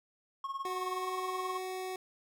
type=tone with tremolo; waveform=triangle; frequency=1089 Hz; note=C#6; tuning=31 cents flat; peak=-31 dBFS; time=0.44-1.58 s; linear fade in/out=2 ms; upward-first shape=sine; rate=19 Hz; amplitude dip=75%
type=tone with pitch glide; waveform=25% pulse; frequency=370 to 372.6 Hz; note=F#4 to F#4; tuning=0 to +12 cents; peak=-33 dBFS; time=0.65-1.96 s; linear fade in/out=2 ms; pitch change=+12 cents; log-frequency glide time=0.9-1.07 s
effects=none